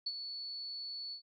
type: tone with ADSR envelope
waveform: sine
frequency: 4435 Hz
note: C#8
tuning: in tune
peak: -32 dBFS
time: 0.06-1.22 s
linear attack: 8 ms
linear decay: 46 ms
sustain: -8 dB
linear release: 94 ms
effects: none